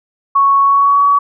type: tone with pitch glide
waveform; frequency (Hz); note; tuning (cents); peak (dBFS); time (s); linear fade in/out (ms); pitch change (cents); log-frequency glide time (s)
sine; 1108.7 to 1132.7; C#6 to C#6; 0 to +37; -7; 0.35-1.19; 10; +37; 0.61-1.06
effects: none